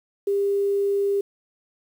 sine tone with quantisation, 400 Hz, G4, 35 cents sharp, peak -19 dBFS, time 0.27-1.21 s, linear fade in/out 5 ms, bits 8, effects none

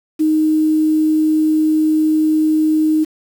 sine tone with quantisation, 311.1 Hz, D#4, in tune, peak -11 dBFS, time 0.19-3.05 s, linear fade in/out 20 ms, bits 6, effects none

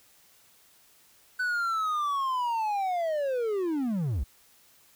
triangle linear sweep, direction down, 1508 to 51.91 Hz, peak -24 dBFS, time 1.39-4.24 s, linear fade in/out 10 ms, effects white hiss -60 dBFS RMS until 4.95 s

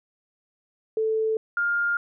sine tone pair in turn, 440 / 1407.8 Hz, A4 / F6, 0 / +13 cents, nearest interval octave + minor sixth, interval 2013 cents, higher second, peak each -21 dBFS, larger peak neither, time 0.97-1.37 / 1.57-1.97 s, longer neither, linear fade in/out 2 ms, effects none

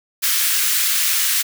white high-pass noise, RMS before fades -18 dBFS, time 0.22-1.43 s, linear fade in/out 20 ms, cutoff 1400 Hz, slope 24 dB/octave, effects none

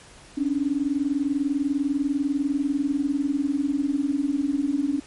sine tone pair together, 273.6 / 293.7 Hz, C#4 / D4, -23 / 0 cents, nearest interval minor second, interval 123 cents, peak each -24 dBFS, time 0.37-5 s, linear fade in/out 10 ms, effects pink hiss -48 dBFS RMS until 5.06 s + MP3 48 kbps

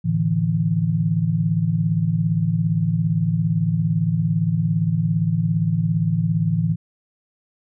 sine chord, A suspended fourth, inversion none, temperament equal with one note detuned, 110 / 147.26 / 164.81 Hz, A2 / D3 / E3, 0 / +5 / 0 cents, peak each -23 / -24 / -19 dBFS, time 0.04-6.76 s, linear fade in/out 20 ms, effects none

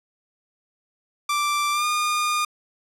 sawtooth tone with pitch glide, 1174.7 to 1215.4 Hz, D6 to D#6, 0 to -41 cents, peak -17 dBFS, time 1.29-2.45 s, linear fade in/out 5 ms, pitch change +59 cents, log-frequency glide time 1.72-1.85 s, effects low-pass 12000 Hz 12 dB/octave

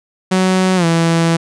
sawtooth tone with pitch glide, 186.5 to 166.15 Hz, F#3 to E3, +14 to +14 cents, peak -7 dBFS, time 0.31-1.37 s, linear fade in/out 10 ms, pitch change -200 cents, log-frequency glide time 0.76-0.85 s, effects resampled to 22050 Hz

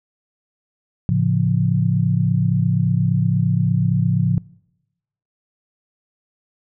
sine chord, A augmented, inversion none, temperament equal with one note detuned, 110 / 138.59 / 173.61 Hz, A2 / C#3 / E#3, 0 / 0 / -10 cents, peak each -19 dBFS, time 1.09-4.38 s, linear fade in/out 0 ms, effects noise-tail reverb RT60 0.9 s tail -24 dB re dry

